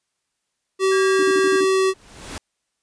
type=tone with pitch glide; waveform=square; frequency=382.7 to 380.5 Hz; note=G4 to F#4; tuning=-42 to +48 cents; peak=-16 dBFS; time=0.79-1.94 s; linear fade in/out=50 ms; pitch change=-10 cents; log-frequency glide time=1.55-1.82 s
type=tone; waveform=sine; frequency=1617 Hz; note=G#6; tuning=47 cents flat; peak=-25 dBFS; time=0.91-1.61 s; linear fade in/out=20 ms
type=tone bursts; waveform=sine; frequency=302.6 Hz; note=D#4; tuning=48 cents flat; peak=-22 dBFS; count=6; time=1.19-1.643 s; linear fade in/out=2 ms; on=38 ms; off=45 ms
type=noise with exponential growth; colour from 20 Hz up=pink; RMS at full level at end=-30 dBFS; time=1.69-2.38 s; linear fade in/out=2 ms; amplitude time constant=150 ms
effects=white hiss -75 dBFS RMS until 2.82 s + resampled to 22050 Hz